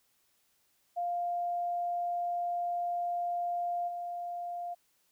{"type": "tone with level steps", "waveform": "sine", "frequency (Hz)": 700, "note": "F5", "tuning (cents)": 4, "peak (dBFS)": [-30, -35], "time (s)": [0.96, 4.75], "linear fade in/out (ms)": 20, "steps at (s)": 3.87, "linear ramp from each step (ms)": 20, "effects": ["white hiss -72 dBFS RMS until 5.11 s"]}